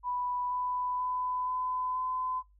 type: tone with pitch steps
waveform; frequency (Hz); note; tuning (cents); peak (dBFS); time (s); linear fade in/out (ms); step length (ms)
sine; 987.8 / 995.2 / 1002.7 / 1010.3 / 1017.9; B5 / B5 / B5 / B5 / C6; 0 / +13 / +26 / +39 / -48; -30; 0.03-2.43; 50; 480
effects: noise-tail reverb RT60 0.2 s tail -21 dB re dry + added 50 Hz sine -59 dBFS peak until 2.59 s